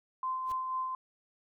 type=tone with tremolo; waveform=sine; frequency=1036 Hz; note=C6; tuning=17 cents flat; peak=-30 dBFS; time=0.23-0.95 s; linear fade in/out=2 ms; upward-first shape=sine; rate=4.1 Hz; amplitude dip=35%
type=noise with exponential growth; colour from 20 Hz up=pink; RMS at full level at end=-45 dBFS; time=0.43-0.52 s; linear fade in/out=2 ms; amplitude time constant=18 ms
effects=none